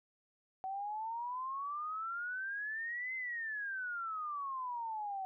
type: exponential two-way sweep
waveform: sine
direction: up then down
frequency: 754 to 2076 to 754 Hz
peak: -37 dBFS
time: 0.64-5.25 s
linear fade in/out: 0 ms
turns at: 3.15 s
effects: none